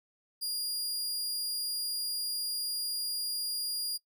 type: tone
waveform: sawtooth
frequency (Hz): 4833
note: D8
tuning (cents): +49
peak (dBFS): -29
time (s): 0.41-3.98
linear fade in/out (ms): 20
effects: noise-tail reverb RT60 0.1 s tail -21 dB re dry